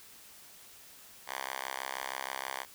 5% pulse tone with high-pass filter, 66.3 Hz, C2, 23 cents sharp, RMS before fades -39 dBFS, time 1.26-2.66 s, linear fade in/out 50 ms, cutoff 1100 Hz, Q 2, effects white hiss -54 dBFS RMS until 2.74 s

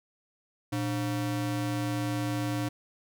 square ring-modulated tone, 207.7 Hz, G#3, in tune, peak -26 dBFS, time 0.72-2.69 s, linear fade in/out 10 ms, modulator 89.7 Hz, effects none

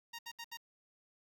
10% pulse tone bursts, 932.3 Hz, A#5, in tune, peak -35 dBFS, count 4, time 0.13-0.573 s, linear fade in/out 10 ms, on 59 ms, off 69 ms, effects 11-bit

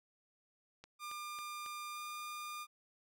click train, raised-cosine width 0.2 ms, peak -35 dBFS, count 4, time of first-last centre 0.84-1.662 s, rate 3.65 Hz
sawtooth tone with pitch glide, 1200 to 1207.6 Hz, D6 to D6, +37 to +48 cents, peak -39 dBFS, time 0.99-2.67 s, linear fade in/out 50 ms, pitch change +11 cents, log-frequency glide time 1.94-1.99 s
effects none

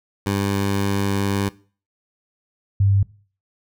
15% pulse / sine tone pair in turn, 99.4 / 98.77 Hz, G2 / G2, +25 / +14 cents, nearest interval unison, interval 11 cents, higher first, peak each -13 dBFS, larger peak neither, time 0.26-1.49 / 2.8-3.03 s, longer first, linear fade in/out 5 ms, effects noise-tail reverb RT60 0.4 s tail -20 dB re dry

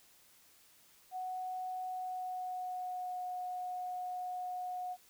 sine tone with pitch glide, 740 to 728.1 Hz, F#5 to F#5, 0 to -28 cents, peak -37 dBFS, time 1.11-4.97 s, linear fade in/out 50 ms, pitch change -28 cents, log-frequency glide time 1.88-3.23 s, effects white hiss -64 dBFS RMS until 5.09 s

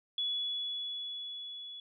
sine tone with level ramp, 3400 Hz, G#7, 40 cents sharp, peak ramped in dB -30 to -43 dBFS, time 0.18-1.8 s, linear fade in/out 2 ms, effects none

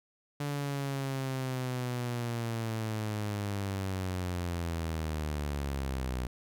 sawtooth linear sweep, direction down, 145.3 to 61.4 Hz, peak -28 dBFS, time 0.4-6.27 s, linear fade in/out 5 ms, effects none

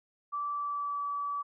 sine tone with pitch glide, 1162 to 1148.7 Hz, D6 to D6, -19 to -39 cents, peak -31 dBFS, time 0.32-1.43 s, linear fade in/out 20 ms, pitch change -20 cents, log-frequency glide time 0.52-1.04 s, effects none

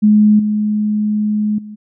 sine tone with level steps, 211.1 Hz, G#3, 29 cents sharp, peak -6 / -13 / -28 dBFS, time 0.02-1.76 s, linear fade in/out 20 ms, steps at 0.39 / 1.58 s, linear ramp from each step 5 ms, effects none

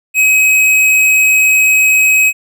sine tone with hard clipping, 2541 Hz, D#7, 36 cents sharp, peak -8 dBFS, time 0.14-2.33 s, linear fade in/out 50 ms, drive 12 dB, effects none

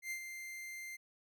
45% pulse tone with ADSR envelope, 2093 Hz, C7, in tune, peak -37 dBFS, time 0.02-0.97 s, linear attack 88 ms, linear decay 86 ms, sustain -7 dB, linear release 17 ms, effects none

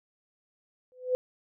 sine tone with exponential growth, 505 Hz, B4, 39 cents sharp, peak -20 dBFS, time 0.92-1.15 s, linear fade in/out 0 ms, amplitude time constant 50 ms, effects none

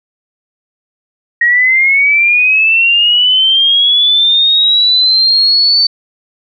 sine linear sweep, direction up, 1878 to 4548 Hz, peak -6 dBFS, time 1.41-5.87 s, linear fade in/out 5 ms, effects none

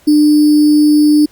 sine tone with sample-and-hold, 299.1 Hz, D4, 32 cents sharp, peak -5 dBFS, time 0.07-1.26 s, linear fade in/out 10 ms, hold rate 4900 Hz, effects pink hiss -48 dBFS RMS until 1.31 s + Opus 48 kbps

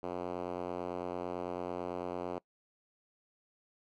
5% pulse tone with band-pass filter, 89 Hz, F2, 33 cents sharp, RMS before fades -38 dBFS, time 0.03-2.39 s, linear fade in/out 5 ms, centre 440 Hz, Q 0.92, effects noise-tail reverb RT60 0.1 s tail -24 dB re dry + MP3 96 kbps

